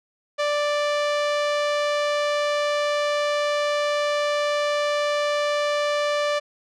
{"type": "tone with low-pass filter", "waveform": "sawtooth", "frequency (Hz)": 587.3, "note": "D5", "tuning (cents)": 0, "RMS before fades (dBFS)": -23, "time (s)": [0.38, 6.4], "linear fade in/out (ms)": 20, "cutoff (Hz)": 4900, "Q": 0.76, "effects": []}